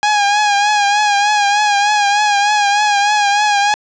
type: tone with vibrato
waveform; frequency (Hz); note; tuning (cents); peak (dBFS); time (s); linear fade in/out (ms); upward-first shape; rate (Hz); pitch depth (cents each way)
sawtooth; 824; G#5; -14; -7; 0.03-3.74; 0; triangle; 3.3; 54
effects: resampled to 16000 Hz + 7-bit